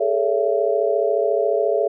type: tone cluster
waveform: sine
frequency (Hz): 411.1 / 445.3 / 564 / 669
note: G#4 / A4 / C#5 / E5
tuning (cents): -18 / +21 / +30 / +25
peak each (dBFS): -22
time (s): 0-1.88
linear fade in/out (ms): 10
effects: none